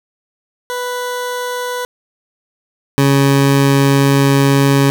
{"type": "tone pair in turn", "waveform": "20% pulse", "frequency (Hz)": [493.9, 138.6], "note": ["B4", "C#3"], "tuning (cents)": [0, 0], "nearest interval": "octave + minor seventh", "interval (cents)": 2200, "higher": "first", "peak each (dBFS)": [-14, -4], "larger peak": "second", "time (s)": [[0.7, 1.85], [2.98, 4.9]], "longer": "second", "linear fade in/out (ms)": 0, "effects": []}